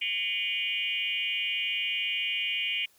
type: tone with frequency modulation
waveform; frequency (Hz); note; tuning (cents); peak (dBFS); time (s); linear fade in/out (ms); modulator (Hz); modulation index
sine; 2637; E7; 0; -27; 0.01-2.86; 10; 197; 2.3
effects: white hiss -63 dBFS RMS until 2.98 s